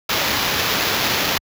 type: noise with sample-and-hold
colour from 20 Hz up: violet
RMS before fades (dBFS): -20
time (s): 0.09-1.38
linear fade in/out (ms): 5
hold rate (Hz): 8820
effects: high-pass 60 Hz 12 dB/octave